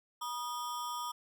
square ring-modulated tone, 1100 Hz, C#6, 14 cents flat, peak -34 dBFS, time 0.21-1.12 s, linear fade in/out 10 ms, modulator 135 Hz, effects none

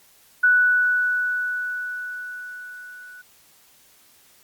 sine tone with level ramp, 1480 Hz, F#6, in tune, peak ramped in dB -12 to -40 dBFS, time 0.43-3.22 s, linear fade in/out 10 ms, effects white hiss -55 dBFS RMS until 4.43 s + Opus 48 kbps

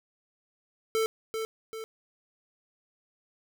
square tone with echo, 443.8 Hz, A4, 15 cents sharp, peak -25 dBFS, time 0.95-1.06 s, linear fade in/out 0 ms, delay 390 ms, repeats 2, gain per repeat -6 dB, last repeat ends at 1.84 s, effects none

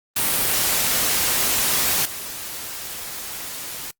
white noise with level steps, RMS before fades -20 / -32 dBFS, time 0.16-3.91 s, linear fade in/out 5 ms, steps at 2.05 s, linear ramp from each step 2 ms, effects noise-tail reverb RT60 0.1 s tail -24 dB re dry + Opus 32 kbps

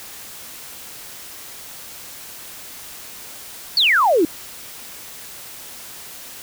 sine exponential sweep, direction down, 4658 to 293.7 Hz, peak -12 dBFS, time 3.77-4.25 s, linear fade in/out 2 ms, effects white hiss -37 dBFS RMS until 6.42 s

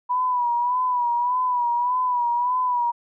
sine tone with vibrato, 980 Hz, B5, 14 cents flat, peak -19 dBFS, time 0.09-2.92 s, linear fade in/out 20 ms, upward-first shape sine, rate 1.7 Hz, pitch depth 55 cents each way, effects none

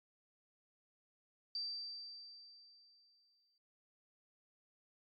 sine tone with exponential decay, 4668 Hz, D8, 11 cents flat, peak -37 dBFS, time 1.55-3.58 s, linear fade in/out 2 ms, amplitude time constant 440 ms, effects MP3 64 kbps

